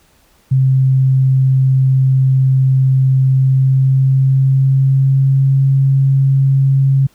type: tone with pitch glide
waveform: sine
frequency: 132.2 to 135.68 Hz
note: C3 to C#3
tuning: +18 to -37 cents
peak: -8 dBFS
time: 0.51-7.07 s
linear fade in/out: 10 ms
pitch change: +45 cents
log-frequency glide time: 3.29-5.63 s
effects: pink hiss -53 dBFS RMS until 7.14 s